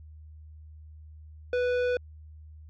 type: tone with tanh clipping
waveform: triangle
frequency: 493.9 Hz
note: B4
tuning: in tune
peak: -26 dBFS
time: 1.53-1.97 s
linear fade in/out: 2 ms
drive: 17 dB
effects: added 77 Hz sine -45 dBFS peak until 2.69 s